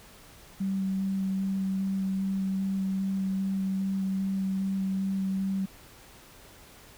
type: tone with vibrato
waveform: sine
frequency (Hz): 192.5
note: G3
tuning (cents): -31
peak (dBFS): -26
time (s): 0.6-5.66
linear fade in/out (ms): 10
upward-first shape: square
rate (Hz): 2.5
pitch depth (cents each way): 8
effects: pink hiss -52 dBFS RMS until 6.97 s